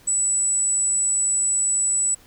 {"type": "tone", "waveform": "sine", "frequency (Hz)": 7902, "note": "B8", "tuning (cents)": 0, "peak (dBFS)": -18, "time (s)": [0.07, 2.15], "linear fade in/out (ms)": 10, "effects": ["pink hiss -52 dBFS RMS until 2.26 s"]}